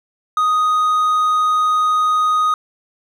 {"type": "tone", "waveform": "triangle", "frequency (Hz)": 1246, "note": "D#6", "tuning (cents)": 2, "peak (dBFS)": -11, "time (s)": [0.37, 2.54], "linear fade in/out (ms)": 2, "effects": []}